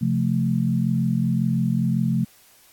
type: chord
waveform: sine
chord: F major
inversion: second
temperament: equal with one note detuned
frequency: 132.72 / 174.61 / 220 Hz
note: C3 / F3 / A3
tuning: +25 / 0 / 0 cents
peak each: -23 dBFS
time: 0.01-2.25 s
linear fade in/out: 10 ms
effects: white hiss -54 dBFS RMS until 2.72 s + AAC 64 kbps